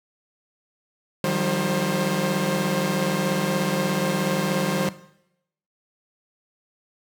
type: tone cluster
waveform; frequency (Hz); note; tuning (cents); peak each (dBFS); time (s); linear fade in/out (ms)
sawtooth; 154.2 / 178.3 / 195.1 / 531; D#3 / F3 / G3 / C5; -15 / +36 / -8 / +25; -23; 1.24-4.89; 2
effects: noise-tail reverb RT60 0.8 s tail -17 dB re dry